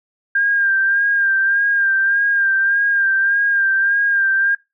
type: tone with vibrato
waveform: sine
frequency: 1600 Hz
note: G6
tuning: 35 cents sharp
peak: -13 dBFS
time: 0.35-4.55 s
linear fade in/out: 5 ms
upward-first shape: sine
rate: 1.7 Hz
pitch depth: 35 cents each way
effects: noise-tail reverb RT60 0.2 s tail -21 dB re dry